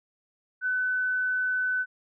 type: tone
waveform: sine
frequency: 1506 Hz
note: F#6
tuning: 30 cents sharp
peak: -24 dBFS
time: 0.61-1.86 s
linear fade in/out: 50 ms
effects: none